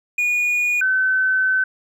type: tone pair in turn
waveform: triangle / sine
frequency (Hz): 2449 / 1524.7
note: D#7 / G6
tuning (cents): -28 / -48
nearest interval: minor sixth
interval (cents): 820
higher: first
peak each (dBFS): -15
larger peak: neither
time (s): 0.18-0.81 / 0.81-1.64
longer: second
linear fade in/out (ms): 5
effects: none